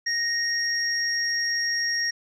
sine tone pair together, 1864.7 / 5588 Hz, A#6 / F8, 0 / 0 cents, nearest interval octave + perfect fifth, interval 1900 cents, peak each -25 dBFS, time 0.06-2.11 s, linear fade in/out 10 ms, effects tanh soft clip ceiling -15 dBFS

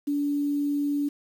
sine tone with quantisation, 288.2 Hz, D4, 33 cents flat, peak -23 dBFS, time 0.07-1.09 s, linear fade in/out 10 ms, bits 8, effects none

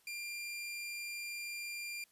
sawtooth tone, 2389 Hz, D7, 29 cents sharp, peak -37 dBFS, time 0.07-2.04 s, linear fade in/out 2 ms, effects white hiss -70 dBFS RMS until 2.11 s + resampled to 32000 Hz

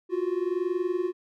triangle tone pair together, 349.2 / 370 Hz, F4 / F#4, 0 / 0 cents, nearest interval minor second, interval 100 cents, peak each -26 dBFS, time 0.09-1.13 s, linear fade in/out 50 ms, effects none

